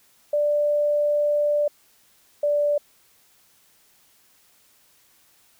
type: tone pair in turn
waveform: sine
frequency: 589 / 585.3 Hz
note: D5 / D5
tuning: +5 / -6 cents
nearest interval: unison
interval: 11 cents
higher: first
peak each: -18 dBFS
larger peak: neither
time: 0.33-1.68 / 2.43-2.78 s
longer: first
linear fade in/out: 5 ms
effects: white hiss -59 dBFS RMS until 5.59 s